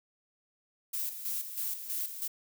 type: noise with tremolo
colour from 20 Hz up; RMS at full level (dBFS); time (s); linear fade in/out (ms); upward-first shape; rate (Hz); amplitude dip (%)
violet; -34; 0.93-2.28; 10; square; 3.1; 60
effects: none